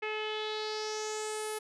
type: tone with low-pass filter sweep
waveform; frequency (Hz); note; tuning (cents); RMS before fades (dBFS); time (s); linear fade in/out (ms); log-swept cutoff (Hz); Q
sawtooth; 430; A4; -40; -36; 0.02-1.59; 10; 2400 to 11000; 4.1
effects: none